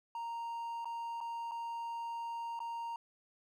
triangle tone with dropouts, 930 Hz, A#5, 4 cents flat, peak -36 dBFS, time 0.15-2.96 s, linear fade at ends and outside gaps 2 ms, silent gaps 0.846-0.855 / 1.205-1.211 / 1.512-1.517 / 2.592-2.602 s, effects none

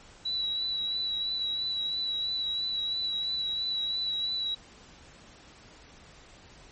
sine tone with vibrato, 3923 Hz, B7, 12 cents flat, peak -28 dBFS, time 0.25-4.55 s, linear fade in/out 10 ms, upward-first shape triangle, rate 3 Hz, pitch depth 31 cents each way, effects pink hiss -53 dBFS RMS until 6.71 s + MP3 32 kbps

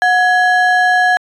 triangle ring-modulated tone, 1204 Hz, D6, 43 cents sharp, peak -4 dBFS, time 0.02-1.17 s, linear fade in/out 0 ms, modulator 474 Hz, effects resampled to 24000 Hz

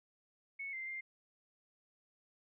sine tone with pitch steps, 2207 / 2085 / 2103 Hz, C#7 / C7 / C7, -8 / -7 / +8 cents, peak -40 dBFS, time 0.59-1.01 s, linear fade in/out 10 ms, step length 140 ms, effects none

